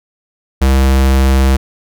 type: tone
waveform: square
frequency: 66.5 Hz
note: C2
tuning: 29 cents sharp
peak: -8 dBFS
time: 0.61-1.57 s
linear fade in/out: 10 ms
effects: none